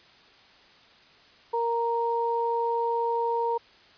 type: tone pair together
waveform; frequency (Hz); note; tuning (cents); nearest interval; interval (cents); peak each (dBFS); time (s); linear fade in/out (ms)
sine; 466.1 / 932.3; A#4 / A#5; 0 / 0; octave; 1200; -27 / -26; 1.53-3.58; 10
effects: white hiss -55 dBFS RMS until 3.97 s + resampled to 11025 Hz